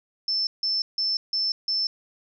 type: tone bursts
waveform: sine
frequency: 5300 Hz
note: E8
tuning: 9 cents sharp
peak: -22 dBFS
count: 5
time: 0.28-1.87 s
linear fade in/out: 2 ms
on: 190 ms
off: 160 ms
effects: none